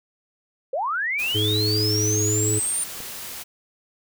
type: linear sweep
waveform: sine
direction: up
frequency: 487.8 to 9180 Hz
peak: -22 dBFS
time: 0.73-2.84 s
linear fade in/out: 5 ms
type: noise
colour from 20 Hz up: white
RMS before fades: -35 dBFS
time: 1.18-3.44 s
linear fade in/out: 20 ms
type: harmonic tone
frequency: 106.1 Hz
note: G#2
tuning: 38 cents sharp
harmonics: 1 / 3 / 4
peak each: -23 / -28 / -27 dBFS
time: 1.34-2.6 s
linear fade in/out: 20 ms
type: click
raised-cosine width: 2 ms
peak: -26 dBFS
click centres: 3.004 s
effects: none